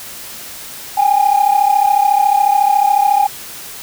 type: tone pair together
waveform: sine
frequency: 794 / 828 Hz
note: G5 / G#5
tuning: +22 / -5 cents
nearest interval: minor second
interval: 73 cents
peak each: -11 dBFS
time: 0.97-3.27 s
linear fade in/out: 10 ms
effects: tanh soft clip ceiling -4 dBFS + white hiss -31 dBFS RMS until 3.82 s